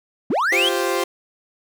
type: linear sweep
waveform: triangle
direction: up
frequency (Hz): 165.7 to 3332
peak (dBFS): -15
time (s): 0.3-0.69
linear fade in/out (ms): 5
type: chord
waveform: sawtooth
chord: F suspended second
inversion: none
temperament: equal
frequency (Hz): 349.2 / 392 / 523.3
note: F4 / G4 / C5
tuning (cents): 0 / 0 / 0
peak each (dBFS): -20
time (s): 0.52-1.04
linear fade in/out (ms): 5
effects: none